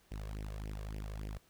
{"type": "tone with flanger", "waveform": "sawtooth", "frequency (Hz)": 52.1, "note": "G#1", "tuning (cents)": 6, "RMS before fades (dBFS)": -42, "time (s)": [0.11, 1.38], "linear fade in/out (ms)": 10, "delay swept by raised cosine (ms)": [0.36, 1.86], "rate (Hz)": 3.5, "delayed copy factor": 1, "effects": ["pink hiss -68 dBFS RMS until 1.49 s"]}